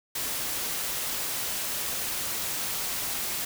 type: noise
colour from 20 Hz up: white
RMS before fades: -31 dBFS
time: 0.15-3.45 s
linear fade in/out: 5 ms
effects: none